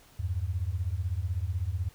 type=beating tone pair; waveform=sine; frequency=82 / 98 Hz; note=E2 / G2; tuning=-9 / 0 cents; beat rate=16 Hz; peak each=-31 dBFS; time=0.19-1.89 s; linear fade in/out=10 ms; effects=pink hiss -58 dBFS RMS until 1.94 s